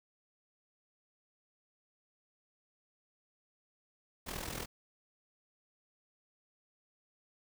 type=noise with amplitude modulation; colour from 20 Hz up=pink; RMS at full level=-38 dBFS; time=4.26-4.66 s; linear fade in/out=20 ms; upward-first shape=sine; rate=41.4 Hz; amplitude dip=70%; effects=none